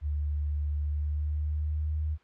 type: tone with pitch glide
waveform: sine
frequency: 73.8 to 76.8 Hz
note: D2 to D#2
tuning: +9 to -22 cents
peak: -27 dBFS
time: 0.01-2.18 s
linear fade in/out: 50 ms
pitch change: +69 cents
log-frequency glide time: 0.83-2 s
effects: white hiss -62 dBFS RMS until 2.23 s + low-pass 2000 Hz 12 dB/octave